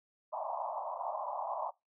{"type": "band-pass noise", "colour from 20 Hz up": "pink", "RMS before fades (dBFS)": -38, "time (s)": [0.32, 1.71], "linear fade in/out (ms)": 20, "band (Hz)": [600, 1100], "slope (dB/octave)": 96, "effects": ["noise-tail reverb RT60 0.2 s tail -22 dB re dry"]}